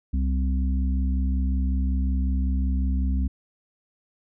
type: harmonic tone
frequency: 65.41 Hz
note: C2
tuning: in tune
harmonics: 1 / 3 / 4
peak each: -21 / -31 / -33 dBFS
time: 0.13-3.28 s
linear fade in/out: 10 ms
effects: none